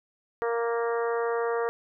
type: harmonic tone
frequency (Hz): 233.1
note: A#3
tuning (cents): 0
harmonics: 2 / 3 / 4 / 5 / 6 / 7 / 8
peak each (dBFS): -26 / -35 / -36 / -35 / -39 / -42 / -41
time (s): 0.42-1.69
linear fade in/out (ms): 0
effects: none